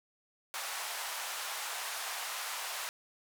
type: band-pass noise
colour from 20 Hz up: pink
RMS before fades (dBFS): -39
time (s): 0.54-2.89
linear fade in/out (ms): 0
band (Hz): 730 to 15000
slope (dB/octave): 24
effects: none